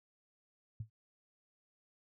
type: tone with exponential decay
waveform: sine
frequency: 110 Hz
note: A2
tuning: in tune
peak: -35 dBFS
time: 0.8-0.9 s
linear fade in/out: 5 ms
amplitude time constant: 20 ms
effects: none